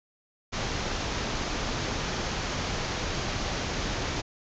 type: low-pass noise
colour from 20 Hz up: pink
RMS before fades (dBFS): -31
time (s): 0.52-4.22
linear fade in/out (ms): 20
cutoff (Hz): 6800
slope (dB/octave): 96
effects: none